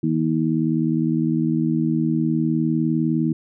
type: harmonic tone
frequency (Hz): 79.7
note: D#2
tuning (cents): +42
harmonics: 2 / 3 / 4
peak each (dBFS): -22 / -22 / -22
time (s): 0.03-3.33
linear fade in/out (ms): 5
effects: none